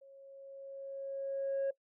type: tone with level ramp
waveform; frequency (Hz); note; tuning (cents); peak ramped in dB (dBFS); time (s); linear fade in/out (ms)
sine; 547; C#5; -23; -54 to -27; 0.01-1.71; 10
effects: noise-tail reverb RT60 0.1 s tail -21 dB re dry + tanh soft clip ceiling -29 dBFS